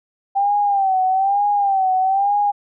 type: tone with vibrato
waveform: sine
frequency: 784 Hz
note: G5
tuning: in tune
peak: -14 dBFS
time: 0.35-2.52 s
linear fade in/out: 20 ms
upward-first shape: sine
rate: 1.1 Hz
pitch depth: 83 cents each way
effects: none